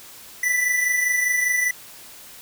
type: tone pair together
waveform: square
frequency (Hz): 1979 / 2004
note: B6 / B6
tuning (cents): +3 / +25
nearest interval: unison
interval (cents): 22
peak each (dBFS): -20 / -28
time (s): 0.43-1.71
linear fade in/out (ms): 5
effects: white hiss -43 dBFS RMS until 2.41 s